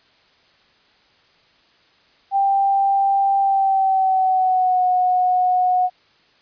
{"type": "tone with pitch glide", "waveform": "sine", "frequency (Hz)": [788, 731], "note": ["G5", "F#5"], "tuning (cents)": [9, -21], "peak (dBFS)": -14, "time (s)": [2.31, 5.9], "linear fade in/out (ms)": 50, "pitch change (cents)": -130, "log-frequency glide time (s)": [3.39, 4.85], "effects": ["white hiss -56 dBFS RMS until 6.41 s", "resampled to 11025 Hz"]}